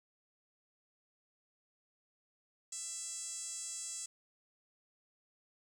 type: tone with band-pass filter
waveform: 5% pulse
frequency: 665 Hz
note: E5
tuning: 15 cents sharp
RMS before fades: -43 dBFS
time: 2.72-4.06 s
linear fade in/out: 5 ms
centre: 7800 Hz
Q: 4.6
effects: 12-bit